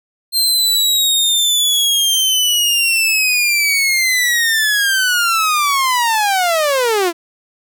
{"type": "linear sweep", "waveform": "sawtooth", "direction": "down", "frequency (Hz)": [4186, 325.5], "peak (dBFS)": -9, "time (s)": [0.32, 7.13], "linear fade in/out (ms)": 50, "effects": []}